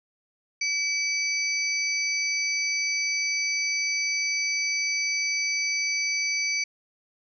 sine tone cluster, 2296 / 4623 / 5960 Hz, D7 / D8 / F#8, -40 / -28 / +12 cents, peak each -26 / -31 / -30 dBFS, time 0.61-6.64 s, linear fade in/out 5 ms, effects none

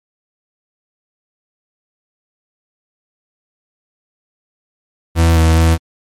40% pulse tone with pitch steps, 82.9 / 81 / 82 Hz, E2 / E2 / E2, +10 / -30 / -9 cents, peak -7 dBFS, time 5.15-5.78 s, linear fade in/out 50 ms, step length 210 ms, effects MP3 64 kbps

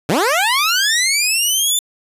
15% pulse linear sweep, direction up, 127.4 to 3562 Hz, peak -7 dBFS, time 0.09-1.79 s, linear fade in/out 2 ms, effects resampled to 32000 Hz

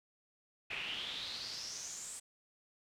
brown noise with band-pass filter sweep, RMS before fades -43 dBFS, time 0.7-2.2 s, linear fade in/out 10 ms, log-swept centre 2500 to 8400 Hz, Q 6, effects none

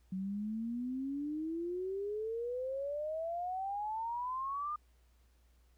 sine exponential sweep, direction up, 185 to 1222 Hz, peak -35 dBFS, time 0.12-4.76 s, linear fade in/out 5 ms, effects added 60 Hz sine -64 dBFS peak until 5.77 s + pink hiss -75 dBFS RMS until 5.77 s

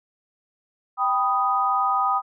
sine chord, G augmented, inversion none, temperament equal, 784 / 987.8 / 1244.5 Hz, G5 / B5 / D#6, 0 / 0 / 0 cents, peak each -24 / -26 / -21 dBFS, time 0.97-2.22 s, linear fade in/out 50 ms, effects none

